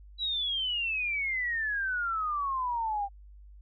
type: exponential sweep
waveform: sine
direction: down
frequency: 3951 to 784 Hz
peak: -28 dBFS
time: 0.18-3.09 s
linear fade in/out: 50 ms
effects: added 50 Hz sine -48 dBFS peak until 3.61 s